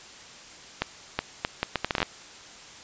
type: accelerating click train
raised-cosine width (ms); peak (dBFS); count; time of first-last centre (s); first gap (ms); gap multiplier
0.3; -8; 12; 0.82-2.029; 370; 0.7
effects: white hiss -46 dBFS RMS until 2.83 s + resampled to 16000 Hz